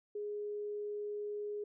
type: tone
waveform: sine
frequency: 415.3 Hz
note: G#4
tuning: in tune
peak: -37 dBFS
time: 0.15-1.64 s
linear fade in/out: 5 ms
effects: none